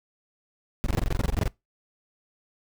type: noise bursts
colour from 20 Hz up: brown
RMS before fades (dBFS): -23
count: 15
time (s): 0.84-1.478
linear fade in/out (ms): 0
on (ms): 22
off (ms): 22
effects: noise-tail reverb RT60 0.2 s tail -23 dB re dry